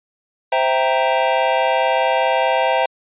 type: chord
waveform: square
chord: C dominant seventh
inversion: none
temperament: equal with one note detuned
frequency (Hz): 521.4 / 659.3 / 784 / 932.3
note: C5 / E5 / G5 / Bb5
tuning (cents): -6 / 0 / 0 / 0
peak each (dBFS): -21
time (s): 0.52-2.86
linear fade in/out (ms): 5
effects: resampled to 8000 Hz